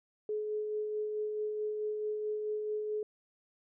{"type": "tone with tremolo", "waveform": "sine", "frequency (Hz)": 425.1, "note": "G#4", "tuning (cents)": 40, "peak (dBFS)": -31, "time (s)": [0.29, 3.03], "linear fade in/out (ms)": 2, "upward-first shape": "sine", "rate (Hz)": 4.6, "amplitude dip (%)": 30, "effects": []}